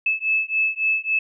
sine beating tone pair, 2608 / 2611.6 Hz, E7 / E7, -19 / -17 cents, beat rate 3.6 Hz, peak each -22 dBFS, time 0.06-1.19 s, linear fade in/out 5 ms, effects none

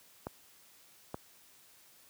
clicks, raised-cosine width 1 ms, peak -23 dBFS, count 2, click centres 0.269 / 1.144 s, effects white hiss -61 dBFS RMS until 2.09 s + high-pass 60 Hz 12 dB/octave

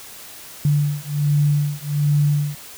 sine beating tone pair, 145.8 / 147.1 Hz, D3 / D3, -12 / +3 cents, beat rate 1.3 Hz, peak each -19 dBFS, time 0.65-2.55 s, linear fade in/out 2 ms, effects white hiss -39 dBFS RMS until 2.77 s

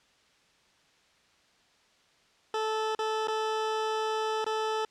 20% pulse tone with dropouts, 437 Hz, A4, 12 cents flat, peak -23 dBFS, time 2.54-4.85 s, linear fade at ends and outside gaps 2 ms, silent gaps 2.95-2.99 / 3.273-3.282 / 4.444-4.464 s, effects white hiss -64 dBFS RMS until 4.9 s + low-pass 5000 Hz 12 dB/octave

